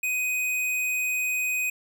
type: tone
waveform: square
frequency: 2500 Hz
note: D#7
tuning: 8 cents sharp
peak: -25 dBFS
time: 0.03-1.7 s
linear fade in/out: 5 ms
effects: none